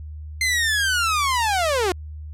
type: linear sweep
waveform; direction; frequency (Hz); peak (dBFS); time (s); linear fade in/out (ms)
sawtooth; down; 2093 to 342.9; -15; 0.41-1.92; 2
effects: added 76 Hz sine -32 dBFS peak until 2.33 s + low-pass 11000 Hz 12 dB/octave